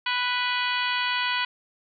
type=harmonic tone with a mistuned harmonic; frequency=493.9 Hz; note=B4; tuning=in tune; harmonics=2 / 3 / 4 / 5 / 6 / 7 / 8 / 9; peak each=-29 / -30 / -31 / -31 / -32 / -33 / -39 / -37 dBFS; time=0.06-1.45 s; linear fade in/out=5 ms; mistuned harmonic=7; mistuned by=-60 cents; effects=none